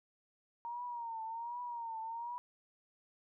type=tone with vibrato; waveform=sine; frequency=932 Hz; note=A#5; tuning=1 cent flat; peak=-39 dBFS; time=0.65-2.38 s; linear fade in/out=0 ms; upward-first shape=triangle; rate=1.3 Hz; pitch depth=92 cents each way; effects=none

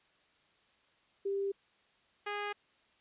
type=tone pair in turn; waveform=sine / 10% pulse; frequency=395.4 / 411.5 Hz; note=G4 / G#4; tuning=+15 / -16 cents; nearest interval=minor second; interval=69 cents; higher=second; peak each=-31 / -27 dBFS; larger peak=second; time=1.25-1.52 / 2.26-2.53 s; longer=neither; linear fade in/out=10 ms; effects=white hiss -69 dBFS RMS until 3 s + resampled to 8000 Hz

